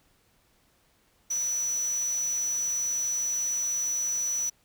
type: tone in noise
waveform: sine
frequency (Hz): 5920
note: F#8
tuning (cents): 0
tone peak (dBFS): -26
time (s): 1.3-4.5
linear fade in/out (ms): 10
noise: white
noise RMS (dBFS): -44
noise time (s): 1.3-4.5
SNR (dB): +15
effects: pink hiss -66 dBFS RMS until 4.64 s